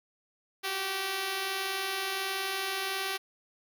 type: tone pair together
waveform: 5% pulse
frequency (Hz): 365.8 / 387.2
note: F#4 / G4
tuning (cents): -20 / -21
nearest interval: minor second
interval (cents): 99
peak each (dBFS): -30 / -20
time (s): 0.63-3.18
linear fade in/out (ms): 20
effects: none